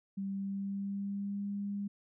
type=tone with pitch glide; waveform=sine; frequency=195.7 to 201.6 Hz; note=G3 to G3; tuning=-3 to +49 cents; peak=-34 dBFS; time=0.17-1.88 s; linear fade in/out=10 ms; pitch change=+52 cents; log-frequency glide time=0.29-1.5 s; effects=none